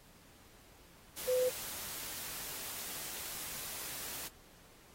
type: tone in noise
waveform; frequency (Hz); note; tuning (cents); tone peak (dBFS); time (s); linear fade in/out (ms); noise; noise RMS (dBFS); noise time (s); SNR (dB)
sine; 506; B4; +42; -28; 1.27-1.5; 20; white; -43; 1.16-4.29; +12
effects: pink hiss -61 dBFS RMS until 4.94 s + AAC 48 kbps